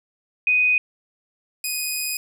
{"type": "tone pair in turn", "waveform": ["sine", "10% pulse"], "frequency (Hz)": [2494, 2494], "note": ["D#7", "D#7"], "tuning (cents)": [3, 3], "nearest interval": "unison", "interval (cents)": 0, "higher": "neither", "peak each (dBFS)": -15, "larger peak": "neither", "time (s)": [[0.47, 0.78], [1.64, 2.17]], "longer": "second", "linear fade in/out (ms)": 2, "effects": []}